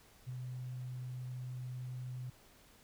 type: tone with ADSR envelope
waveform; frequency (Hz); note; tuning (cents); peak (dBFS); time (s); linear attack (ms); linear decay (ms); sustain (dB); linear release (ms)
sine; 126.2; B2; +38; -37; 0.26-2.3; 33; 10; -3; 4
effects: pink hiss -63 dBFS RMS until 2.83 s